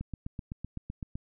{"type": "click train", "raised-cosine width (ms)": 5, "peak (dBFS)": -24, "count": 10, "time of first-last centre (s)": [0.01, 1.155], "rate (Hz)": 7.86, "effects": []}